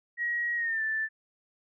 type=tone with pitch glide; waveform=sine; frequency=1900 to 1762.6 Hz; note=A#6 to A6; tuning=+33 to +3 cents; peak=-27 dBFS; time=0.17-1.09 s; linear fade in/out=50 ms; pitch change=-130 cents; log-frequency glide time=0.56-0.82 s; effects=none